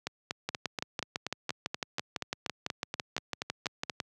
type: two click trains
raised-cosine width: 0.2 ms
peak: -14 / -15 dBFS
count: 22 / 17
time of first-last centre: 0.49-4.002 / 0.07-3.898 s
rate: 5.98 / 4.18 Hz
effects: high-pass 100 Hz 12 dB/octave